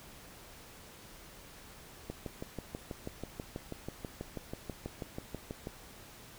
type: click train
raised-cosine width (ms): 2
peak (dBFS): -25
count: 23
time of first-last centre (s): 2.1-5.671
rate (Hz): 6.16
effects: pink hiss -53 dBFS RMS until 6.38 s